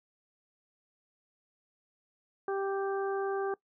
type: harmonic tone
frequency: 392 Hz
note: G4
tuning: in tune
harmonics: 1 / 2 / 3 / 4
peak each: -31 / -37 / -41 / -43 dBFS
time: 2.48-3.54 s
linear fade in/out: 2 ms
effects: noise-tail reverb RT60 0.1 s tail -21 dB re dry